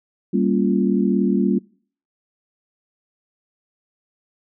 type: chord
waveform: sine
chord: G half-diminished seventh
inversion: none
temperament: equal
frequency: 196 / 233.1 / 277.2 / 349.2 Hz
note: G3 / Bb3 / Db4 / F4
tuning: 0 / 0 / 0 / 0 cents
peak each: -19 / -21 / -23 / -23 dBFS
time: 0.33-1.59 s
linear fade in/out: 10 ms
effects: noise-tail reverb RT60 0.5 s tail -25 dB re dry